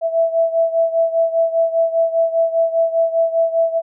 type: beating tone pair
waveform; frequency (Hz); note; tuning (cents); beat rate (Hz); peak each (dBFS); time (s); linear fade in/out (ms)
sine; 659.3 / 664.3; E5 / E5; 0 / +13; 5; -15 / -19; 0.01-3.82; 50
effects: none